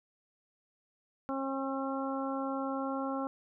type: harmonic tone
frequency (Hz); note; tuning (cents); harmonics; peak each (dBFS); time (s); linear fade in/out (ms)
269.9; C#4; -46; 1 / 2 / 3 / 4 / 5; -35 / -38 / -40 / -41 / -42; 1.29-3.27; 0
effects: none